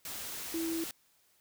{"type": "tone in noise", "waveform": "sine", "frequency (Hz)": 328.9, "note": "E4", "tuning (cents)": -4, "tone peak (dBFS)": -32, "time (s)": [0.54, 0.84], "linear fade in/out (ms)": 2, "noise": "white", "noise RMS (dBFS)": -41, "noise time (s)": [0.05, 0.91], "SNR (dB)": 6, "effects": ["white hiss -69 dBFS RMS until 1.4 s"]}